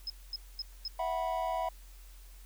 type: tone bursts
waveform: sine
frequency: 5130 Hz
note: E8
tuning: 48 cents flat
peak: -34 dBFS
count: 4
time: 0.07-0.88 s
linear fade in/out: 2 ms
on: 30 ms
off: 230 ms
type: chord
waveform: triangle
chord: E suspended second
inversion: none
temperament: equal with one note detuned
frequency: 659.3 / 740 / 980.9 Hz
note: E5 / F#5 / B5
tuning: 0 / 0 / -12 cents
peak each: -33 / -33 / -34 dBFS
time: 0.99-1.69 s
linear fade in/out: 5 ms
effects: added 44 Hz sine -49 dBFS peak until 2.45 s + white hiss -60 dBFS RMS until 2.45 s